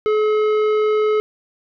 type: tone with tanh clipping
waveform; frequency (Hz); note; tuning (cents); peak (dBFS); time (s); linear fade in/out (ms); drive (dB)
sine; 427.6; A4; -49; -16; 0.06-1.2; 0; 12
effects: none